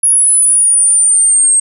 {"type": "exponential sweep", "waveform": "sine", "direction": "down", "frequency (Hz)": [10500, 8372], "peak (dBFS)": -6, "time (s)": [0.03, 1.6], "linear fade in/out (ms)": 5, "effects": []}